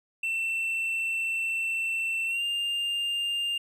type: tone with pitch glide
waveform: triangle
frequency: 2686 to 2803 Hz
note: E7 to F7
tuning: +32 to +6 cents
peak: -25 dBFS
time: 0.23-3.58 s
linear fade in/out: 5 ms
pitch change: +74 cents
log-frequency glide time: 2.27-2.43 s
effects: none